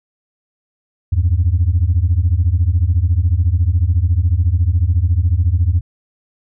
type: beating tone pair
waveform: sine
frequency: 79.9 / 93.9 Hz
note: D#2 / F#2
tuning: +47 / +26 cents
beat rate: 14 Hz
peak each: -13 dBFS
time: 1.12-5.81 s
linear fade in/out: 10 ms
effects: tanh soft clip ceiling -6 dBFS